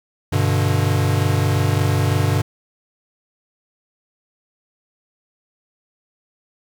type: chord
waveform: square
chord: G major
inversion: none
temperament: equal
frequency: 98 / 123.47 / 146.83 Hz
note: G2 / B2 / D3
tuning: 0 / 0 / 0 cents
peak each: -19 / -22 / -22 dBFS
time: 0.32-2.42 s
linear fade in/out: 10 ms
effects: 9-bit